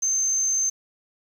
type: tone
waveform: sine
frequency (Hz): 6272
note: G8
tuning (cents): 0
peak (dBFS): -20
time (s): 0.02-0.7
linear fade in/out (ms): 10
effects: 8-bit